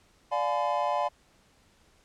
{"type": "chord", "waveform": "triangle", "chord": "D diminished seventh", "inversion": "none", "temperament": "just", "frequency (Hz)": [587.3, 704.8, 845.8, 1014.9], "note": ["D5", "F5", "Ab5", "Cb6"], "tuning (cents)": [0, 16, 31, 47], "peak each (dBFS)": -29, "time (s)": [0.31, 1.09], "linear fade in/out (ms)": 20, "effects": ["pink hiss -63 dBFS RMS until 2.04 s", "low-pass 9000 Hz 12 dB/octave"]}